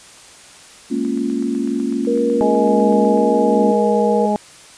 sine chord, Bb minor seventh, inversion third, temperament equal, 207.7 / 233.1 / 277.2 / 349.2 Hz, Ab3 / Bb3 / Db4 / F4, 0 / 0 / 0 / 0 cents, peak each -27 / -21 / -21 / -25 dBFS, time 0.9-3.73 s, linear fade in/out 20 ms
click train, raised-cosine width 0.5 ms, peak -26 dBFS, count 18, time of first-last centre 1.05-3.175 s, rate 8 Hz
sine tone, 473.6 Hz, A#4, 27 cents sharp, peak -16 dBFS, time 2.07-4.26 s, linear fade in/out 5 ms
harmonic tone, 208.9 Hz, G#3, 10 cents sharp, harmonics 1 / 2 / 3 / 4, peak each -18 / -23 / -21 / -20 dBFS, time 2.41-4.36 s, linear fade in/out 0 ms
effects white hiss -42 dBFS RMS until 4.77 s + resampled to 22050 Hz

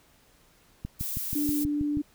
click train, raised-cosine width 5 ms, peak -21 dBFS, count 8, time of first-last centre 0.85-1.972 s, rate 6.24 Hz
violet noise, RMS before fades -33 dBFS, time 0.99-1.65 s, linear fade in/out 20 ms
sine tone, 293.7 Hz, D4, in tune, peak -25 dBFS, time 1.35-2.02 s, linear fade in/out 10 ms
effects pink hiss -61 dBFS RMS until 2.14 s

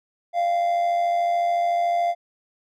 triangle tone with amplitude modulation, 693 Hz, F5, 14 cents flat, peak -15 dBFS, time 0.33-2.15 s, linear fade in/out 50 ms, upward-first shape sine, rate 93.8 Hz, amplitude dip 45%, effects none

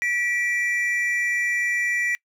triangle tone pair together, 1944 / 2345 Hz, B6 / D7, -28 / -3 cents, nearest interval minor third, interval 325 cents, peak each -21 / -25 dBFS, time 0.02-2.15 s, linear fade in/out 0 ms, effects noise-tail reverb RT60 0.1 s tail -25 dB re dry

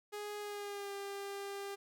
sawtooth tone with pitch glide, 415.3 to 398.6 Hz, G#4 to G4, 0 to +29 cents, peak -37 dBFS, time 0.12-1.76 s, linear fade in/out 20 ms, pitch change -71 cents, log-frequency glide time 0.4-0.93 s, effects none

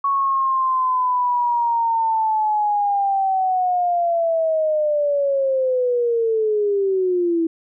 sine linear sweep, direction down, 1113 to 325.1 Hz, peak -16 dBFS, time 0.04-7.47 s, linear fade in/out 5 ms, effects none

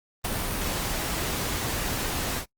pink noise with ADSR envelope, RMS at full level -25 dBFS, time 0.24-2.46 s, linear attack 11 ms, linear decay 11 ms, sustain -4 dB, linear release 85 ms, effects noise-tail reverb RT60 0.1 s tail -23 dB re dry + Opus 32 kbps

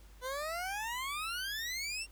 20% pulse exponential sweep, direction up, 493.9 to 2788 Hz, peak -31 dBFS, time 0.21-2.07 s, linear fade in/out 50 ms, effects added 50 Hz sine -54 dBFS peak until 2.11 s + pink hiss -63 dBFS RMS until 2.11 s

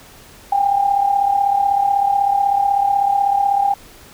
sine tone with amplitude modulation, 800 Hz, G5, 35 cents sharp, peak -10 dBFS, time 0.52-3.74 s, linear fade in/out 5 ms, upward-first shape sine, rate 36.1 Hz, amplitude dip 65%, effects pink hiss -43 dBFS RMS until 4.13 s

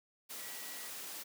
sine tone in noise, 1933 Hz, B6, 38 cents flat, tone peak -54 dBFS, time 0.39-0.9 s, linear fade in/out 20 ms, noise white, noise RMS -45 dBFS, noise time 0.29-1.24 s, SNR -12 dB, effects high-pass 200 Hz 12 dB/octave

